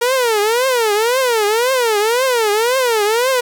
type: tone with vibrato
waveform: sawtooth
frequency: 466.2 Hz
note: A#4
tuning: in tune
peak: -9 dBFS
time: 0.01-3.41 s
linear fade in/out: 10 ms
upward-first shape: triangle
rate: 1.9 Hz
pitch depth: 250 cents each way
effects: none